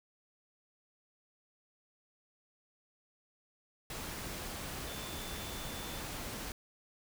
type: tone in noise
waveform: sine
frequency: 3520 Hz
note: A7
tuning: in tune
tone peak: -50 dBFS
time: 4.87-6 s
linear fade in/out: 2 ms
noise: pink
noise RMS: -42 dBFS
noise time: 3.9-6.52 s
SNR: -11 dB
effects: none